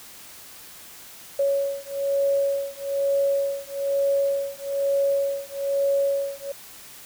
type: beating tone pair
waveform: sine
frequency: 556 / 557.1 Hz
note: C#5 / C#5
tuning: +5 / +9 cents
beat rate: 1.1 Hz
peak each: -24 dBFS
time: 1.39-6.52 s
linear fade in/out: 5 ms
effects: white hiss -44 dBFS RMS until 7.05 s